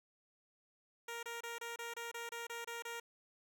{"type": "tone bursts", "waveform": "10% pulse", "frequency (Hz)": 467.5, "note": "A#4", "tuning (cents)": 5, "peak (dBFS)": -34, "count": 11, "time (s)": [1.08, 3], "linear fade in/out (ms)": 5, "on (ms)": 150, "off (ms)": 27, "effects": []}